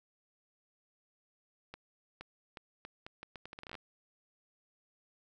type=accelerating click train; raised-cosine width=0.3 ms; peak=-29 dBFS; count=17; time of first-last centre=1.74-3.752 s; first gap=470 ms; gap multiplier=0.77; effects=none